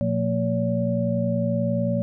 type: tone cluster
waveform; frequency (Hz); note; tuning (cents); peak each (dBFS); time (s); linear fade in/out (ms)
sine; 118.9 / 178.1 / 229.1 / 569; A#2 / F3 / A#3 / C#5; +35 / +34 / -30 / +45; -26; 0.01-2.02; 0
effects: none